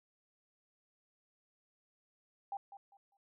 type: tone with echo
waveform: sine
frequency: 797 Hz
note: G5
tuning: 28 cents sharp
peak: -37 dBFS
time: 2.52-2.57 s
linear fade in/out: 2 ms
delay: 200 ms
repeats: 3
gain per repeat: -12 dB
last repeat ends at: 3.17 s
effects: none